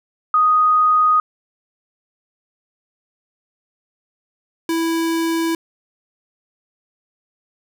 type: tone pair in turn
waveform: sine / square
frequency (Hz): 1244.5 / 329.6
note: D#6 / E4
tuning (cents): 0 / 0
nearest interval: octave + major seventh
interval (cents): 2300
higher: first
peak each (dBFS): -11 / -18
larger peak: first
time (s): 0.34-1.2 / 4.69-5.55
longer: neither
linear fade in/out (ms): 2
effects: none